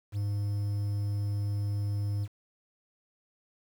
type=tone with quantisation; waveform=triangle; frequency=102.1 Hz; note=G#2; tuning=29 cents flat; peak=-26 dBFS; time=0.12-2.28 s; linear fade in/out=50 ms; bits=9; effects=none